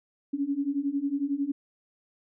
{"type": "beating tone pair", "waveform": "sine", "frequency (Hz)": [274.8, 285.8], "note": ["C#4", "D4"], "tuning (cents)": [-15, -47], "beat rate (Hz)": 11, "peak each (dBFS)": [-30, -28], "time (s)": [0.33, 1.52], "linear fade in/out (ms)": 10, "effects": []}